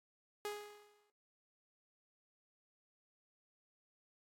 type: tone with exponential decay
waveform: sawtooth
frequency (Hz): 415.3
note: G#4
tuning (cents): 0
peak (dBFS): -34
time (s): 0.45-1.1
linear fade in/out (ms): 1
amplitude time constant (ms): 140
effects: noise-tail reverb RT60 0.3 s tail -22 dB re dry + AAC 48 kbps